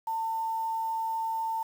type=tone with quantisation; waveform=sine; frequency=898 Hz; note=A5; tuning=35 cents sharp; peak=-28 dBFS; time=0.07-1.63 s; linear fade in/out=5 ms; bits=8; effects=none